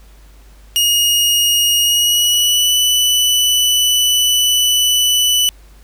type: tone with pitch glide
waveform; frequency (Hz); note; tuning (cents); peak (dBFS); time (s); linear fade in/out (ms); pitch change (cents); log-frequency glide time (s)
sawtooth; 2868 to 2979; F7 to F#7; +45 to +11; -8; 0.76-5.49; 0; +66; 1.82-2.75
effects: added 50 Hz sine -40 dBFS peak until 5.83 s + pink hiss -50 dBFS RMS until 5.83 s